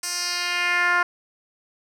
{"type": "tone with band-pass filter sweep", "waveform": "10% pulse", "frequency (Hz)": 352.6, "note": "F4", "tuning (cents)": 17, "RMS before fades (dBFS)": -23, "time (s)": [0.03, 1.03], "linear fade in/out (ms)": 5, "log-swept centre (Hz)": [7500, 1300], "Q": 1.9, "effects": []}